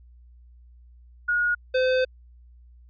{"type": "tone pair in turn", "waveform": ["sine", "square"], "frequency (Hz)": [1443, 513.3], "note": ["F#6", "C5"], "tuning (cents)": [-44, -33], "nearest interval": "octave + tritone", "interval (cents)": 1789, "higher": "first", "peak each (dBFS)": -20, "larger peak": "neither", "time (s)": [[1.28, 1.55], [1.74, 2.05]], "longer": "second", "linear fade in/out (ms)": 10, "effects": ["added 60 Hz sine -48 dBFS peak until 2.89 s", "resampled to 11025 Hz"]}